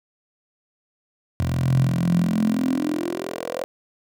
10% pulse tone with high-pass filter sweep, 42.9 Hz, F1, 30 cents flat, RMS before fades -22 dBFS, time 1.4-3.64 s, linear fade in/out 0 ms, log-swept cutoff 98 to 530 Hz, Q 8.4, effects none

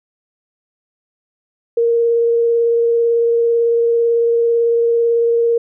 sine tone with vibrato, 466.3 Hz, A#4, 1 cent sharp, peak -11 dBFS, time 1.77-5.58 s, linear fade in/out 5 ms, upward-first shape sine, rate 18 Hz, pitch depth 10 cents each way, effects none

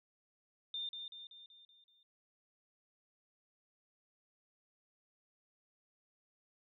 sine tone with echo, 3608 Hz, A7, 43 cents sharp, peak -38 dBFS, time 0.74-0.89 s, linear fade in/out 2 ms, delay 190 ms, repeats 6, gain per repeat -5 dB, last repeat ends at 2.03 s, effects none

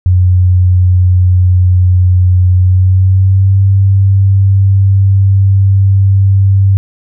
sine tone with pitch glide, 91 to 97.53 Hz, F#2 to G2, -28 to -8 cents, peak -4 dBFS, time 0.06-6.77 s, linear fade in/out 0 ms, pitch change +120 cents, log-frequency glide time 2.5-3.61 s, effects none

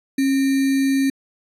sine tone with sample-and-hold, 271.6 Hz, C#4, 35 cents flat, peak -15 dBFS, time 0.18-1.1 s, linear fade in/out 5 ms, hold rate 2100 Hz, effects resampled to 32000 Hz

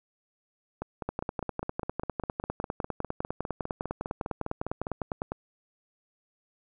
two click trains, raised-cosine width 1 ms, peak -16 / -19 dBFS, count 43 / 21, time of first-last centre 1.09-5.32 / 0.82-4.869 s, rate 9.93 / 4.94 Hz, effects none

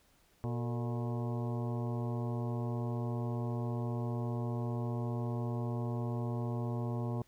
harmonic tone with a mistuned harmonic, 120 Hz, B2, 49 cents flat, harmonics 1 / 2 / 3 / 4 / 5 / 6 / 7 / 8 / 9, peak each -34 / -40 / -44 / -46 / -48 / -50 / -51 / -52 / -53 dBFS, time 0.44-7.22 s, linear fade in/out 0 ms, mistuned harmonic 4, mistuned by -93 cents, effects pink hiss -68 dBFS RMS until 7.27 s

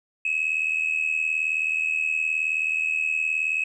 sine tone with amplitude modulation, 2570 Hz, E7, 45 cents flat, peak -17 dBFS, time 0.25-3.64 s, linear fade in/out 5 ms, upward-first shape sine, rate 79 Hz, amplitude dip 80%, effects tanh soft clip ceiling -17 dBFS

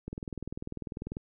click train, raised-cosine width 3 ms, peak -24 dBFS, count 23, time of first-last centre 0.08-1.169 s, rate 20.2 Hz, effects none

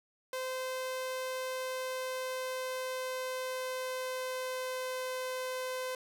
sawtooth tone with pitch glide, 516 to 512.4 Hz, C5 to C5, -24 to -36 cents, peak -31 dBFS, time 0.33-5.95 s, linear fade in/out 2 ms, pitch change -12 cents, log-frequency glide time 1.47-5.08 s, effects none

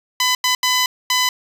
10% pulse tone bursts at uneven times, 1004 Hz, B5, 28 cents sharp, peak -6 dBFS, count 4, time 0.2-0.35 / 0.44-0.55 / 0.63-0.86 / 1.1-1.29 s, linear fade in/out 2 ms, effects resampled to 32000 Hz + 8-bit

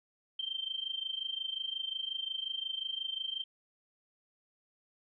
sine tone with amplitude modulation, 3136 Hz, G7, in tune, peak -31 dBFS, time 0.39-3.44 s, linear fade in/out 5 ms, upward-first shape sine, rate 25.6 Hz, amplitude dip 85%, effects none

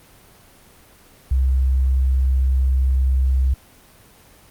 sine tone, 65.41 Hz, C2, in tune, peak -14 dBFS, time 1.31-3.54 s, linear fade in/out 5 ms, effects pink hiss -49 dBFS RMS until 4.5 s + Opus 24 kbps

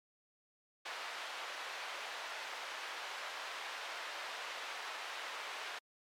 pink band-pass noise, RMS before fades -44 dBFS, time 0.85-5.79 s, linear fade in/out 10 ms, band 800 to 3700 Hz, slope 12 dB/octave, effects high-pass 400 Hz 12 dB/octave + MP3 96 kbps

